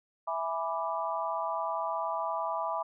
sine chord, E dominant seventh, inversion none, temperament equal, 659.3 / 830.6 / 987.8 / 1174.7 Hz, E5 / G#5 / B5 / D6, 0 / 0 / 0 / 0 cents, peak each -35 / -37 / -34 / -36 dBFS, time 0.27-2.83 s, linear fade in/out 10 ms, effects none

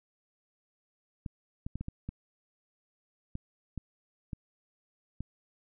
clicks, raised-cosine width 5 ms, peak -24 dBFS, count 10, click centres 1.262 / 1.665 / 1.756 / 1.81 / 1.884 / 2.09 / 3.354 / 3.777 / 4.332 / 5.206 s, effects none

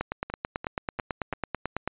two click trains, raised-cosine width 0.5 ms, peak -20 / -13 dBFS, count 4 / 18, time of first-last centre 0.3-1.334 / 0.01-1.876 s, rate 2.9 / 9.11 Hz, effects resampled to 8000 Hz

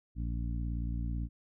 harmonic tone, 58.1 Hz, A#1, 5 cents flat, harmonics 1 / 2 / 3 / 4 / 5, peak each -33 / -39 / -43 / -45 / -47 dBFS, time 0.15-1.29 s, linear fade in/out 50 ms, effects none

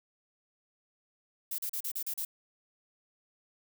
violet noise bursts, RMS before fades -35 dBFS, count 7, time 1.51-2.25 s, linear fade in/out 5 ms, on 74 ms, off 37 ms, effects none

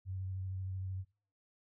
sine tone with vibrato, 94.3 Hz, F#2, 33 cents sharp, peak -37 dBFS, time 0.05-1.05 s, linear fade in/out 50 ms, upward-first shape triangle, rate 13 Hz, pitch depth 25 cents each way, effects noise-tail reverb RT60 0.4 s tail -20 dB re dry

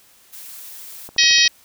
blue noise, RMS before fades -37 dBFS, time 0.32-1.09 s, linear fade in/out 20 ms
click train, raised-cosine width 1 ms, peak -24 dBFS, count 6, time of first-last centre 1.09-1.458 s, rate 13.6 Hz
harmonic tone, 634 Hz, D#5, 32 cents sharp, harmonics 3 / 4 / 5 / 6 / 7 / 8 / 9, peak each -19 / -19 / -19 / -19 / -19 / -19 / -19 dBFS, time 1.18-1.48 s, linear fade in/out 5 ms
effects white hiss -52 dBFS RMS until 1.64 s

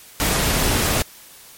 pink noise, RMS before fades -19 dBFS, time 0.2-1.02 s, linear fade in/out 0 ms, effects white hiss -44 dBFS RMS until 1.57 s + MP3 64 kbps

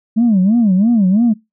sine tone with vibrato, 209.6 Hz, G#3, 16 cents sharp, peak -7 dBFS, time 0.16-1.34 s, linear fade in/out 20 ms, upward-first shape sine, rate 3 Hz, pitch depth 240 cents each way, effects noise-tail reverb RT60 0.2 s tail -24 dB re dry + tanh soft clip ceiling -6 dBFS

